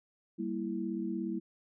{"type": "chord", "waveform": "sine", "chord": "E diminished", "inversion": "first", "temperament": "equal", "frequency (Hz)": [196, 233.1, 329.6], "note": ["G3", "Bb3", "E4"], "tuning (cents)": [0, 0, 0], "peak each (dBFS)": [-37, -38, -36], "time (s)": [0.38, 1.4], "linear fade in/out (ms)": 20, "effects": []}